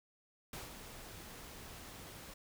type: noise with ADSR envelope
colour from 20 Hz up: pink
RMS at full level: -45 dBFS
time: 0.53-2.34 s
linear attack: 3 ms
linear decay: 170 ms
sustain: -6 dB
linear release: 6 ms
effects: none